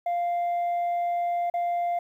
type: tone with dropouts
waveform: sine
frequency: 697 Hz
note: F5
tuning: 4 cents flat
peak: -21 dBFS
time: 0.06-1.99 s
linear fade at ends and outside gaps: 5 ms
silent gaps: 1.5-1.539 s
effects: tanh soft clip ceiling -23 dBFS + 10-bit